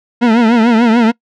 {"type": "tone with vibrato", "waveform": "40% pulse", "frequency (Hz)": 230.9, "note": "A#3", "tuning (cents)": -16, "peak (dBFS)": -6, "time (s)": [0.21, 1.12], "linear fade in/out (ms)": 20, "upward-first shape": "triangle", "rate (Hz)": 6.8, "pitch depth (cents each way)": 120, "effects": ["noise-tail reverb RT60 0.1 s tail -25 dB re dry", "low-pass 3000 Hz 12 dB/octave"]}